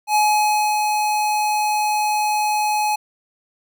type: tone with ADSR envelope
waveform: square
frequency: 845 Hz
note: G#5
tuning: 30 cents sharp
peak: -14 dBFS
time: 0.07-2.96 s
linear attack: 81 ms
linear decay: 610 ms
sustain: -4 dB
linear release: 9 ms
effects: none